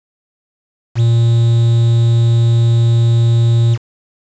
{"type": "tone with quantisation", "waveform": "triangle", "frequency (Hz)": 116.54, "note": "A#2", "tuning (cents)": 0, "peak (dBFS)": -6, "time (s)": [0.95, 3.78], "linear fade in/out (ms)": 50, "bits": 5, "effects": ["resampled to 16000 Hz"]}